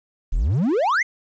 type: exponential sweep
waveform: triangle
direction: up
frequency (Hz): 30.87 to 2200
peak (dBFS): -15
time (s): 0.32-1.03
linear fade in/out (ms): 10
effects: resampled to 16000 Hz + 9-bit